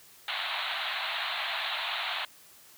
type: band-pass noise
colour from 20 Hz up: white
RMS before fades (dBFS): -33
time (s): 0.28-2.25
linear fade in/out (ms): 2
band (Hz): 630 to 4100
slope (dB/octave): 96
effects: white hiss -55 dBFS RMS until 2.77 s + high-pass 60 Hz 12 dB/octave